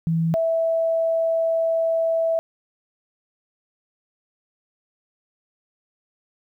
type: tone pair in turn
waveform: sine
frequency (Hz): 164.1 / 656.4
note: E3 / E5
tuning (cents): -8 / -8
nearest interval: 2 octaves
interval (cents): 2400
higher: second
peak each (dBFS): -18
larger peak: neither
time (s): 0.07-0.34 / 0.34-2.39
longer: second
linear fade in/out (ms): 0
effects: 10-bit